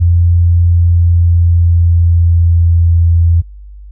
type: tone with pitch glide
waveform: sine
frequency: 86.1 to 84.33 Hz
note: F2 to E2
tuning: -24 to +40 cents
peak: -5 dBFS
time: 0-3.42 s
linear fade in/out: 20 ms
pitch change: -36 cents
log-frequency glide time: 0.7-3.13 s
effects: added 50 Hz sine -29 dBFS peak until 3.91 s